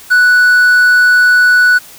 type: tone with quantisation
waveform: triangle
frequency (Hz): 1480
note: F#6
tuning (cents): 0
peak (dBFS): -3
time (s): 0.1-1.79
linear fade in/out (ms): 20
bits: 5
effects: white hiss -36 dBFS RMS until 1.98 s